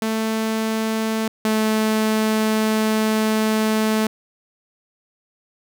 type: tone pair in turn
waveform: sawtooth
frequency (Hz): 221 / 217.7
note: A3 / A3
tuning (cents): +8 / -18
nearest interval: unison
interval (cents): 26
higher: first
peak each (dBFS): -16 / -13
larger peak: second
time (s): 0.02-1.28 / 1.45-4.07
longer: second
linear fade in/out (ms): 2
effects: none